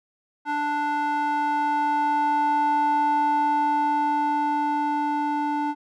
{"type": "tone with band-pass filter sweep", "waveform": "square", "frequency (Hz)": 294.1, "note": "D4", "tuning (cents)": 3, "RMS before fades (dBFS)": -23, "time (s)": [0.45, 5.75], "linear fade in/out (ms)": 50, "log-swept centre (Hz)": [1100, 690], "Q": 3.6, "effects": []}